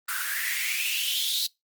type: noise with high-pass filter sweep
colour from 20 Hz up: white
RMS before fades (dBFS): -28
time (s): 0.08-1.47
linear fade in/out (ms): 10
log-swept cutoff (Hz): 1400 to 4100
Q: 7.5
effects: noise-tail reverb RT60 0.2 s tail -25 dB re dry + Opus 24 kbps